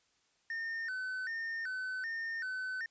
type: tone with vibrato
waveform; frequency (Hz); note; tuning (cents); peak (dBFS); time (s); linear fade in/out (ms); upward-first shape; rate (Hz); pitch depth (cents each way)
triangle; 1661.2; G#6; 0; -34; 0.5-2.86; 2; square; 1.3; 160
effects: white hiss -73 dBFS RMS until 2.9 s + resampled to 16000 Hz